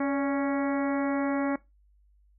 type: harmonic tone with a mistuned harmonic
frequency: 277.2 Hz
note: C#4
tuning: in tune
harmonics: 1 / 2 / 3 / 4 / 5 / 6 / 7 / 8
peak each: -26 / -32 / -36 / -38 / -40 / -42 / -43 / -44 dBFS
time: 0-1.56 s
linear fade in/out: 5 ms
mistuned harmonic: 2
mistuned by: +48 cents
effects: noise-tail reverb RT60 0.2 s tail -19 dB re dry + added 50 Hz sine -59 dBFS peak until 2.38 s